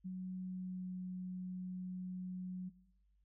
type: tone with pitch glide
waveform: sine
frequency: 185 to 183.3 Hz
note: F#3 to F#3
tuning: 0 to -16 cents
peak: -40 dBFS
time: 0.04-2.7 s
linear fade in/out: 20 ms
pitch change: -16 cents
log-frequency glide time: 0.35-0.93 s
effects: noise-tail reverb RT60 0.9 s tail -19 dB re dry + added 50 Hz sine -70 dBFS peak until 3.24 s